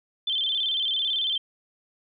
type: tone with vibrato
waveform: sine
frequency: 3322 Hz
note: G#7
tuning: in tune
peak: -23 dBFS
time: 0.27-1.38 s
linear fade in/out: 5 ms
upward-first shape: square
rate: 18 Hz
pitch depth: 92 cents each way
effects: none